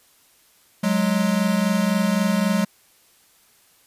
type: tone pair together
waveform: square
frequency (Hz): 185 / 208.8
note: F#3 / G#3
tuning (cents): 0 / +10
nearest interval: major second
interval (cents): 210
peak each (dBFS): -22 / -21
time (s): 0.83-2.65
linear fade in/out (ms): 10
effects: white hiss -57 dBFS RMS until 3.86 s + resampled to 32000 Hz